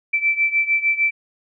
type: beating tone pair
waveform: sine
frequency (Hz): 2327 / 2333.6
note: D7 / D7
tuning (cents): -17 / -12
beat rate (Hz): 6.6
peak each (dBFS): -18 / -21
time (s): 0.13-1.11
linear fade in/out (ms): 10
effects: none